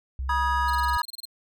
sine tone, 65.41 Hz, C2, in tune, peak -27 dBFS, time 0.19-0.97 s, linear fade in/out 0 ms
triangle chord, G# minor, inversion first, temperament equal with one note detuned, 965.8 / 1244.5 / 1661.2 Hz, B5 / D#6 / G#6, -39 / 0 / 0 cents, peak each -23 / -26 / -28 dBFS, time 0.29-1.02 s, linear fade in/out 5 ms
sawtooth tone bursts, 4186 Hz, C8, in tune, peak -31 dBFS, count 12, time 0.68-1.254 s, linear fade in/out 5 ms, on 24 ms, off 26 ms
effects none

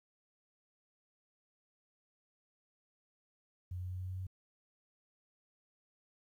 sine tone with pitch steps, 90.2 / 90.83 / 91.46 / 92.1 / 92.74 / 93.38 Hz, F#2 / F#2 / F#2 / F#2 / F#2 / F#2, -44 / -32 / -20 / -7 / +5 / +16 cents, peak -38 dBFS, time 3.71-4.268 s, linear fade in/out 5 ms, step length 93 ms, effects 12-bit

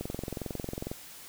click train, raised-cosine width 2 ms, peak -21 dBFS, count 21, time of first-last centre 0.01-0.915 s, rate 22.1 Hz, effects white hiss -48 dBFS RMS until 1.28 s

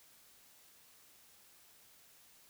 silence, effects white hiss -63 dBFS RMS until 2.49 s

